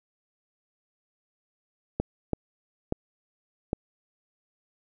clicks, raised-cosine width 2 ms, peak -12 dBFS, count 4, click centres 2 / 2.333 / 2.924 / 3.731 s, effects none

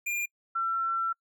square / sine tone pair in turn, 2403 / 1348.6 Hz, D7 / E6, +39 / +39 cents, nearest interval minor seventh, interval 1000 cents, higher first, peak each -29 / -26 dBFS, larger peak second, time 0.06-0.26 / 0.55-1.13 s, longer second, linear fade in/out 10 ms, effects noise-tail reverb RT60 0.1 s tail -26 dB re dry

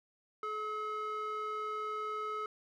square tone with band-pass filter, 427.9 Hz, A4, 48 cents flat, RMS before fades -38 dBFS, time 0.43-2.46 s, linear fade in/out 2 ms, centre 1100 Hz, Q 3.7, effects none

